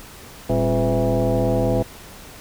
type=tone with frequency modulation; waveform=sine; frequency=196 Hz; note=G3; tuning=in tune; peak=-16 dBFS; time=0.49-1.83 s; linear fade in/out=10 ms; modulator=154 Hz; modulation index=3.2; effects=pink hiss -41 dBFS RMS until 2.4 s